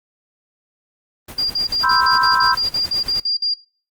pink noise with tremolo, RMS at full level -33 dBFS, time 1.28-3.2 s, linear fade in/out 5 ms, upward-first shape sine, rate 9.6 Hz, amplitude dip 75%
sine tone bursts, 4793 Hz, D8, 34 cents sharp, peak -16 dBFS, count 13, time 1.38-3.54 s, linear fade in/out 5 ms, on 120 ms, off 50 ms
sine chord, C major seventh, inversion third, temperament equal, 987.8 / 1046.5 / 1318.5 / 1568 Hz, B5 / C6 / E6 / G6, 0 / 0 / 0 / 0 cents, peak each -19 dBFS, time 1.83-2.55 s, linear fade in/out 10 ms
effects noise-tail reverb RT60 0.4 s tail -21 dB re dry + Opus 32 kbps

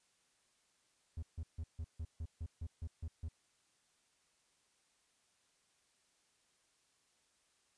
triangle tone bursts, 80.1 Hz, E2, 49 cents flat, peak -37 dBFS, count 11, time 1.17-3.286 s, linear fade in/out 5 ms, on 56 ms, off 150 ms, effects white hiss -75 dBFS RMS until 7.77 s + resampled to 22050 Hz

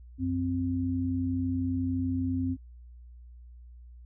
sine tone pair together, 91.8 / 261.6 Hz, F#2 / C4, -13 / 0 cents, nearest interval octave + tritone, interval 1813 cents, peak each -31 / -28 dBFS, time 0.18-2.57 s, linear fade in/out 50 ms, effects added 60 Hz sine -46 dBFS peak until 4.05 s

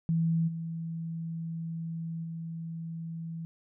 sine tone with level steps, 164.6 Hz, E3, 2 cents flat, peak -24 / -33 / -35 dBFS, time 0.09-3.45 s, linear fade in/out 0 ms, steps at 0.47 / 2.23 s, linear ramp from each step 20 ms, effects none

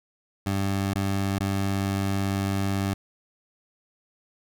20% pulse tone with dropouts, 98 Hz, G2, in tune, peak -19 dBFS, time 0.46-2.94 s, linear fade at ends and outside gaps 5 ms, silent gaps 0.937-0.955 / 1.388-1.404 s, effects none

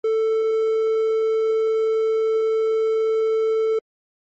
triangle tone, 442.5 Hz, A4, 10 cents sharp, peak -15 dBFS, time 0.04-3.79 s, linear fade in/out 5 ms, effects MP3 32 kbps

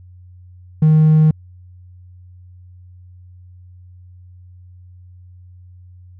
triangle tone, 155.56 Hz, D#3, in tune, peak -5 dBFS, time 0.82-1.31 s, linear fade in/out 5 ms, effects tanh soft clip ceiling -3 dBFS + added 90 Hz sine -39 dBFS peak until 6.19 s

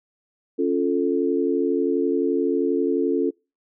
sine chord, Db augmented, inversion none, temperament equal, 277.2 / 349.2 / 440 Hz, Db4 / F4 / A4, 0 / 0 / 0 cents, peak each -23 dBFS, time 0.58-3.31 s, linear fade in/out 20 ms, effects noise-tail reverb RT60 0.3 s tail -26 dB re dry

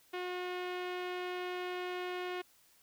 sawtooth tone with low-pass filter, 361.1 Hz, F#4, 42 cents flat, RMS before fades -39 dBFS, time 0.13-2.42 s, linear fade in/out 10 ms, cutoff 2900 Hz, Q 1.6, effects white hiss -66 dBFS RMS until 2.82 s

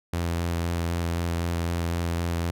sawtooth tone with vibrato, 85 Hz, F2, 46 cents flat, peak -21 dBFS, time 0.13-2.51 s, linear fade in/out 5 ms, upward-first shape square, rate 3.9 Hz, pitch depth 11 cents each way, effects none

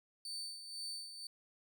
35% pulse tone with tremolo, 4550 Hz, C#8, 44 cents sharp, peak -39 dBFS, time 0.25-1.27 s, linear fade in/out 2 ms, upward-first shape sine, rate 2 Hz, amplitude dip 60%, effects none

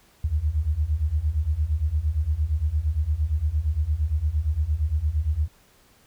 sine beating tone pair, 71.4 / 80.1 Hz, D2 / E2, -48 / -49 cents, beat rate 8.7 Hz, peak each -25 / -23 dBFS, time 0.24-5.48 s, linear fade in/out 5 ms, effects pink hiss -58 dBFS RMS until 6.06 s

